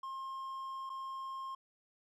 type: tone with dropouts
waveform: triangle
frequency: 1066 Hz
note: C6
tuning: 32 cents sharp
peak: -38 dBFS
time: 0.03-1.55 s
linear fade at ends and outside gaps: 5 ms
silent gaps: 0.895-0.899 s
effects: none